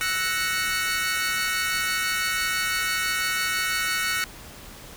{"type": "chord", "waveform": "sawtooth", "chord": "F# dominant seventh", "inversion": "third", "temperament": "equal", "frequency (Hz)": [1318.5, 1480, 1864.7, 2217], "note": ["E6", "F#6", "A#6", "C#7"], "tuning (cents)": [0, 0, 0, 0], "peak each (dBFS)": [-28, -24, -27, -25], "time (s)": [0.01, 4.24], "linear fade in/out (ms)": 0, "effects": ["pink hiss -43 dBFS RMS until 4.96 s"]}